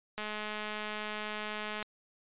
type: click train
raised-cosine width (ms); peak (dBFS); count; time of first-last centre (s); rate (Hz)
0.3; -22; 350; 0.18-1.826; 212
effects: resampled to 8000 Hz